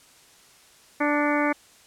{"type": "harmonic tone with a mistuned harmonic", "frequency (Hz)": 293.7, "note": "D4", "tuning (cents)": 0, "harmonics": [1, 2, 3, 4, 5, 6, 7, 8], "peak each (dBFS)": [-24, -27, -29, -30, -31, -32, -32, -33], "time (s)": [1, 1.53], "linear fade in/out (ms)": 10, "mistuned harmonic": 8, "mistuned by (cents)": -74, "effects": ["white hiss -54 dBFS RMS until 1.86 s", "low-pass 10000 Hz 12 dB/octave"]}